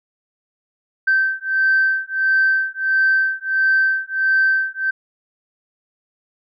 sine beating tone pair, 1552 / 1553.5 Hz, G6 / G6, -18 / -16 cents, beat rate 1.5 Hz, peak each -17 dBFS, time 1.07-4.91 s, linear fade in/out 10 ms, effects tanh soft clip ceiling -8 dBFS

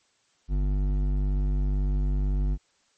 sine tone with hard clipping, 49 Hz, G1, in tune, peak -24 dBFS, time 0.48-2.58 s, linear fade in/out 50 ms, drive 11 dB, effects white hiss -67 dBFS RMS until 2.97 s + MP3 32 kbps

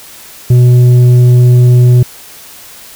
triangle tone with tanh clipping, 123.47 Hz, B2, in tune, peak -3 dBFS, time 0.5-2.03 s, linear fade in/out 5 ms, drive 10 dB, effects white hiss -33 dBFS RMS until 2.95 s

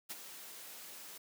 white noise with ADSR envelope, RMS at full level -41 dBFS, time 0.09-1.18 s, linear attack 18 ms, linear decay 34 ms, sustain -9 dB, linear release 7 ms, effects high-pass 200 Hz 12 dB/octave

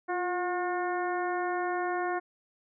harmonic tone with a mistuned harmonic, 360 Hz, F#4, 47 cents flat, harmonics 1 / 2 / 3 / 4 / 5 / 6, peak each -32 / -32 / -37 / -38 / -40 / -48 dBFS, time 0.08-2.2 s, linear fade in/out 20 ms, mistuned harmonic 1, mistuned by -43 cents, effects none

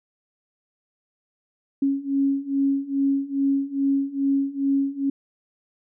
sine beating tone pair, 274.4 / 276.8 Hz, C#4 / C#4, -17 / -2 cents, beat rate 2.4 Hz, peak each -24 / -22 dBFS, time 1.82-5.1 s, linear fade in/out 5 ms, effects none

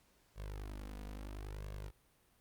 sawtooth tone with flanger, 50.6 Hz, G#1, 44 cents flat, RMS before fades -45 dBFS, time 0.35-1.92 s, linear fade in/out 50 ms, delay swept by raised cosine 1.8 to 4.1 ms, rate 0.74 Hz, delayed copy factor +0.75, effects pink hiss -71 dBFS RMS until 2.4 s + Opus 48 kbps

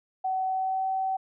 sine tone with pitch glide, 755 to 763.3 Hz, F#5 to G5, +35 to -46 cents, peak -25 dBFS, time 0.24-1.17 s, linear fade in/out 10 ms, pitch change +19 cents, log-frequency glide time 0.45-0.87 s, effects none

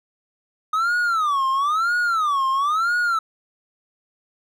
triangle tone with vibrato, 1240 Hz, D#6, 6 cents flat, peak -16 dBFS, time 0.73-3.19 s, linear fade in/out 5 ms, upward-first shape sine, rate 1 Hz, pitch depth 270 cents each way, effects none

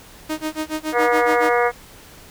sawtooth tone with tremolo, 311.1 Hz, D#4, in tune, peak -17 dBFS, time 0.29-1.5 s, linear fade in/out 10 ms, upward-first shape sine, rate 7.1 Hz, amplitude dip 100%
harmonic tone, 240.6 Hz, B3, 45 cents flat, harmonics 2 / 3 / 4 / 5 / 6 / 7 / 8 / 9, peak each -18 / -21 / -25 / -24 / -27 / -27 / -29 / -27 dBFS, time 0.92-1.72 s, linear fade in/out 50 ms
effects pink hiss -44 dBFS RMS until 2.3 s

